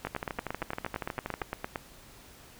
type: two click trains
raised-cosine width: 0.5 ms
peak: -17 / -18 dBFS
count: 16 / 18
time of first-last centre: 0.05-1.758 / 0.07-1.419 s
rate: 8.78 / 12.6 Hz
effects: pink hiss -53 dBFS RMS until 2.59 s